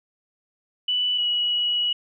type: tone pair in turn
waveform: sine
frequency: 2971 / 2923 Hz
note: F#7 / F#7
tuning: +6 / -22 cents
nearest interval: unison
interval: 28 cents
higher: first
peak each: -20 dBFS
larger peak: neither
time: 0.88-1.18 / 1.18-1.93 s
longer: second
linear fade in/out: 5 ms
effects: none